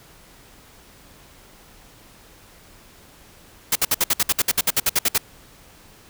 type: noise bursts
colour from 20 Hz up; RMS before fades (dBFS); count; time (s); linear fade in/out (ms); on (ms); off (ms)
white; -18; 16; 3.72-5.18; 5; 35; 60
effects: pink hiss -49 dBFS RMS until 6.09 s